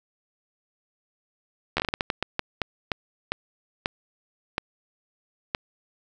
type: slowing click train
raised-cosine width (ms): 0.3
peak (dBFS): -8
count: 17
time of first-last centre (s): 1.77-5.549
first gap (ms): 12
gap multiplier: 1.34
effects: none